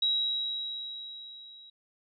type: tone with level ramp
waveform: sine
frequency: 3854 Hz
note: B7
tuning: 43 cents flat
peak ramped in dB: -23 to -49 dBFS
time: 0.02-1.7 s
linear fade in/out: 5 ms
effects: none